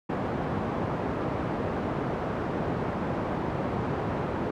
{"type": "band-pass noise", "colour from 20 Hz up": "pink", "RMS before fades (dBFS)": -30, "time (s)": [0.09, 4.51], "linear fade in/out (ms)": 10, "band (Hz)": [110, 1000], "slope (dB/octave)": 12, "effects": []}